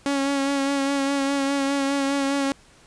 sawtooth tone with vibrato, 277.2 Hz, C#4, in tune, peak -17 dBFS, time 0.06-2.52 s, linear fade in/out 0 ms, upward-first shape sine, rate 4.9 Hz, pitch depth 27 cents each way, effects pink hiss -53 dBFS RMS until 2.86 s + resampled to 22050 Hz

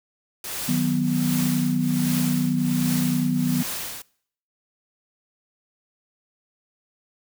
white noise with tremolo, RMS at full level -29 dBFS, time 0.44-4.02 s, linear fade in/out 2 ms, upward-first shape triangle, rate 1.3 Hz, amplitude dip 85%
sine chord, B major, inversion first, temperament equal, 155.56 / 185 / 246.9 Hz, D#3 / F#3 / B3, 0 / 0 / 0 cents, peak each -25 / -25 / -22 dBFS, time 0.68-3.63 s, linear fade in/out 10 ms
effects noise-tail reverb RT60 0.6 s tail -23 dB re dry

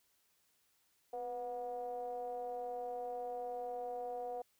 triangle ring-modulated tone, 118.1 Hz, A#2, 23 cents sharp, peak -34 dBFS, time 1.13-4.42 s, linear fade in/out 5 ms, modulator 611 Hz, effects white hiss -75 dBFS RMS until 4.59 s

